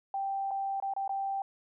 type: tone with dropouts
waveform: sine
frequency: 784 Hz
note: G5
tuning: in tune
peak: -30 dBFS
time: 0.14-1.42 s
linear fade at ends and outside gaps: 2 ms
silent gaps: 0.509-0.513 / 0.801-0.824 / 0.937-0.964 / 1.078-1.093 s
effects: none